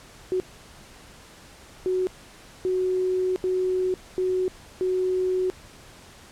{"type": "tone bursts at uneven times", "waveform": "sine", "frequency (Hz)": 370, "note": "F#4", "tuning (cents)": 0, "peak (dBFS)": -21, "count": 6, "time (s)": [[0.32, 0.4], [1.86, 2.07], [2.65, 3.36], [3.44, 3.94], [4.18, 4.48], [4.81, 5.5]], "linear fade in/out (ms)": 0, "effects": ["pink hiss -48 dBFS RMS until 6.31 s", "low-pass 10000 Hz 12 dB/octave"]}